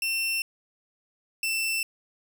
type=tone pair in turn; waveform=sawtooth; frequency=2700 / 2674 Hz; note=E7 / E7; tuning=+41 / +24 cents; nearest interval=unison; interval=17 cents; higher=first; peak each=-22 dBFS; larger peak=neither; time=0.02-0.42 / 1.43-1.83 s; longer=neither; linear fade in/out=2 ms; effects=none